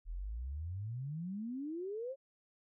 sine exponential sweep, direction up, 38.89 to 554.4 Hz, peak -38 dBFS, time 0.05-2.16 s, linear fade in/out 50 ms, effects none

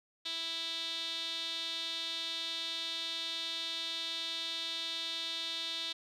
sawtooth tone with band-pass filter, 329.4 Hz, E4, 1 cent flat, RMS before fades -38 dBFS, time 0.25-5.93 s, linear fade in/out 10 ms, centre 3700 Hz, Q 7, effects none

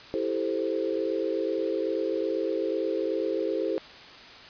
sine chord, A minor seventh, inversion second, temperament equal, 329.6 / 392 / 440 / 523.3 Hz, E4 / G4 / A4 / C5, 0 / 0 / 0 / 0 cents, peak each -31 dBFS, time 0.14-3.78 s, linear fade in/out 0 ms, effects white hiss -46 dBFS RMS until 4.49 s + resampled to 11025 Hz

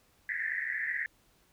white band-pass noise, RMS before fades -34 dBFS, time 0.29-1.06 s, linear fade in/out 0 ms, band 1700 to 2000 Hz, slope 96 dB/octave, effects pink hiss -67 dBFS RMS until 1.52 s

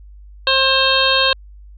harmonic tone, 532 Hz, C5, 29 cents sharp, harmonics 1 / 2 / 3 / 5 / 6 / 7 / 8, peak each -20 / -20 / -20 / -20 / -20 / -20 / -20 dBFS, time 0.47-1.33 s, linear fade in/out 2 ms, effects added 50 Hz sine -37 dBFS peak until 1.77 s

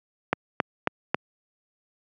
click train, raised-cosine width 0.5 ms, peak -5 dBFS, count 4, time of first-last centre 0.33-1.145 s, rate 3.68 Hz, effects high-pass 150 Hz 12 dB/octave

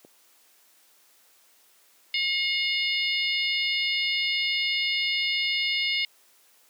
click, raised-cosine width 2 ms, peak -32 dBFS, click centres 0.049 s
harmonic tone, 719 Hz, F#5, 50 cents flat, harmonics 3 / 4 / 5 / 6 / 7, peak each -27 / -29 / -31 / -33 / -34 dBFS, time 2.14-6.05 s, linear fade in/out 2 ms
effects white hiss -60 dBFS RMS until 6.69 s + high-pass 300 Hz 12 dB/octave

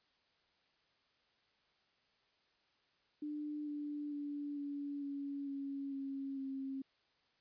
sine tone with pitch steps, 298 / 293.7 / 289.5 / 285.4 / 281.3 / 277.2 / 273.3 / 269.3 Hz, D4 / D4 / D4 / D4 / C#4 / C#4 / C#4 / C#4, +25 / 0 / -25 / -49 / +26 / 0 / -24 / -50 cents, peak -39 dBFS, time 3.22-6.82 s, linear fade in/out 5 ms, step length 450 ms, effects white hiss -75 dBFS RMS until 7.4 s + resampled to 11025 Hz

